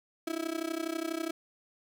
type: tone with amplitude modulation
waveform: 35% pulse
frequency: 326.7 Hz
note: E4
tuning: 15 cents flat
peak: -27 dBFS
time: 0.27-1.31 s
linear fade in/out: 5 ms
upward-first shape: sine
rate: 32.2 Hz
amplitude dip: 90%
effects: none